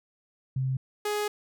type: tone pair in turn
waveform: sine / sawtooth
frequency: 131.5 / 417.5 Hz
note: C3 / G#4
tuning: +9 / +9 cents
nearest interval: octave + minor sixth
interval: 2000 cents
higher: second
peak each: -25 / -23 dBFS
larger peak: second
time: 0.56-0.77 / 1.05-1.28 s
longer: second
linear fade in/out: 5 ms
effects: none